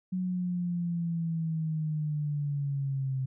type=linear sweep; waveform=sine; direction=down; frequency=185 to 130.81 Hz; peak=-28 dBFS; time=0.12-3.26 s; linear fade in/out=10 ms; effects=none